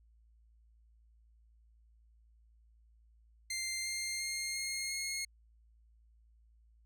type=tone with pitch steps; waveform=15% pulse; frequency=2093 / 2109 / 2125 / 2141 / 2157 Hz; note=C7 / C7 / C7 / C7 / C#7; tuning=0 / +13 / +26 / +39 / -48 cents; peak=-29 dBFS; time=3.5-5.25 s; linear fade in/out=5 ms; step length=350 ms; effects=added 56 Hz sine -62 dBFS peak until 6.85 s